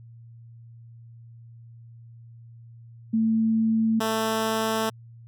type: tone pair in turn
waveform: sine / 10% pulse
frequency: 222.8 / 221.5 Hz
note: A3 / A3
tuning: +22 / +12 cents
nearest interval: unison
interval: 10 cents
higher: first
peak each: -19 / -15 dBFS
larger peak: second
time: 3.13-4 / 4-4.9 s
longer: second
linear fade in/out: 10 ms
effects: added 116 Hz sine -44 dBFS peak until 5.27 s